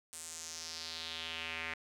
square tone with band-pass filter sweep, 81.6 Hz, E2, 17 cents flat, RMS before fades -43 dBFS, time 0.13-1.74 s, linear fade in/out 0 ms, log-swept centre 8700 to 2100 Hz, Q 3, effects none

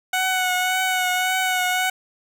15% pulse tone with vibrato, 740 Hz, F#5, in tune, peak -13 dBFS, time 0.13-1.9 s, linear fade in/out 5 ms, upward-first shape triangle, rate 1.8 Hz, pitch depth 29 cents each way, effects none

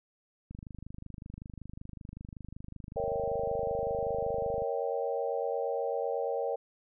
click train, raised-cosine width 5 ms, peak -31 dBFS, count 105, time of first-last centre 0.51-4.621 s, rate 25.3 Hz
sine chord, A# diminished seventh, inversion none, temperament equal with one note detuned, 466.2 / 554.4 / 644.2 / 784 Hz, A#4 / C#5 / E5 / G5, 0 / 0 / -40 / 0 cents, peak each -33 / -34 / -38 / -37 dBFS, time 2.96-6.56 s, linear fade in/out 10 ms
effects none

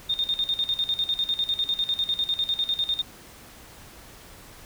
sine tone with tremolo, 3662 Hz, A#7, 32 cents flat, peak -21 dBFS, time 0.09-3.02 s, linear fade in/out 10 ms, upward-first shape square, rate 10 Hz, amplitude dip 80%, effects pink hiss -47 dBFS RMS until 4.65 s

